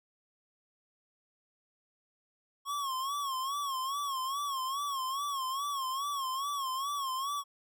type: tone with vibrato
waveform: square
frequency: 1094 Hz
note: C#6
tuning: 23 cents flat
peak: -33 dBFS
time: 2.65-7.44 s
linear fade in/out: 50 ms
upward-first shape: sine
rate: 2.4 Hz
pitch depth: 100 cents each way
effects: none